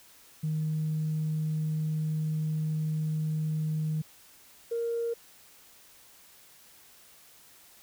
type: tone pair in turn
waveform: sine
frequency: 155.56 / 466.2 Hz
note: D#3 / A#4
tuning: 0 / 0 cents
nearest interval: octave + perfect fifth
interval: 1900 cents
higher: second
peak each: -26 / -27 dBFS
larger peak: first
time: 0.43-4.02 / 4.71-5.14 s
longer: first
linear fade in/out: 10 ms
effects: tanh soft clip ceiling -23 dBFS + white hiss -56 dBFS RMS until 7.82 s

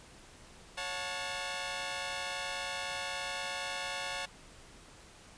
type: chord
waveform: 10% pulse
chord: F# minor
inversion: second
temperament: equal with one note detuned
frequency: 554.4 / 722.7 / 880 Hz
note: C#5 / F#5 / A5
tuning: 0 / -41 / 0 cents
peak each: -32 dBFS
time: 0.77-4.26 s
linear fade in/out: 10 ms
effects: pink hiss -55 dBFS RMS until 5.37 s + resampled to 22050 Hz

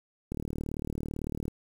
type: click train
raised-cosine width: 3 ms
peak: -21 dBFS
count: 45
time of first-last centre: 0.32-1.481 s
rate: 37.9 Hz
effects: 8-bit

